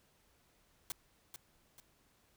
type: noise with echo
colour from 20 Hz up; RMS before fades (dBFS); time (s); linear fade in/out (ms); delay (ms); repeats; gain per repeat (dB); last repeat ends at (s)
white; -40; 0.9-0.92; 0; 440; 2; -8; 1.8
effects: pink hiss -71 dBFS RMS until 2.36 s